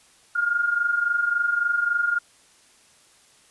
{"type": "tone pair together", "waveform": "sine", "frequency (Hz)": [1396.9, 1420.5], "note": ["F6", "F6"], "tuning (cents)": [0, 29], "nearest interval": "unison", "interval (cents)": 29, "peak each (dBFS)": [-26, -21], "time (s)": [0.35, 2.19], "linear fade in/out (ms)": 10, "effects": ["white hiss -56 dBFS RMS until 3.5 s", "resampled to 24000 Hz"]}